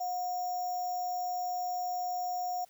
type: tone with sample-and-hold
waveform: sine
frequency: 724 Hz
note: F#5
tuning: 38 cents flat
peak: -31 dBFS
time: 0-2.65 s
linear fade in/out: 10 ms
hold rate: 6300 Hz
effects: white hiss -64 dBFS RMS until 2.69 s